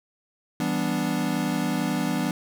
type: chord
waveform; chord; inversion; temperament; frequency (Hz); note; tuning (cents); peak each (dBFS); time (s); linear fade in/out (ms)
square; E minor seventh; none; equal; 164.81 / 196 / 246.9 / 293.7; E3 / G3 / B3 / D4; 0 / 0 / 0 / 0; -31 / -30 / -29 / -30; 0.6-2.31; 2
effects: none